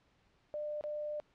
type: tone with dropouts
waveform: sine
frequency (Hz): 598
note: D5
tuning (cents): +31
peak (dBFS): -36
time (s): 0.54-1.2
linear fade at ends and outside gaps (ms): 0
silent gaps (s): 0.81-0.839
effects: pink hiss -71 dBFS RMS until 1.34 s + low-pass 4000 Hz 12 dB/octave